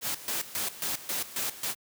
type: noise with tremolo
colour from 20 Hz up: white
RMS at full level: -31 dBFS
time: 0.01-1.75 s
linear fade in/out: 50 ms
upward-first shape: square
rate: 3.7 Hz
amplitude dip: 80%
effects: high-pass 100 Hz 12 dB/octave